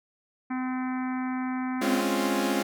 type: harmonic tone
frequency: 256.2 Hz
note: C4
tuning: 36 cents flat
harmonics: 1 / 3 / 4 / 5 / 6 / 7 / 8 / 9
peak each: -28 / -38 / -40 / -42 / -44 / -45 / -46 / -47 dBFS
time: 0.5-2.02 s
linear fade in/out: 10 ms
type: chord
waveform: sawtooth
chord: Db major seventh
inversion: second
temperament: equal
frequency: 207.7 / 261.6 / 277.2 / 349.2 Hz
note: Ab3 / C4 / Db4 / F4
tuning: 0 / 0 / 0 / 0 cents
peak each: -26 dBFS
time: 1.81-2.63 s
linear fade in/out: 10 ms
effects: none